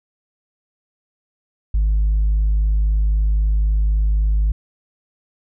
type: tone with tanh clipping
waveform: triangle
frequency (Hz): 51.91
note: G#1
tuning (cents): 0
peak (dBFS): -14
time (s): 1.74-4.52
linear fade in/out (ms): 5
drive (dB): 6
effects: none